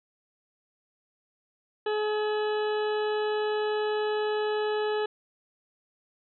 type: harmonic tone with a mistuned harmonic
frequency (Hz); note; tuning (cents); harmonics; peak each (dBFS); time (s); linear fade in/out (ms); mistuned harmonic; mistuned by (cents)
424.7; G#4; +39; 1 / 2 / 3 / 4 / 6 / 7 / 8 / 9; -26 / -34 / -40 / -38 / -47 / -43 / -47 / -47; 1.86-5.06; 5; 9; +53
effects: none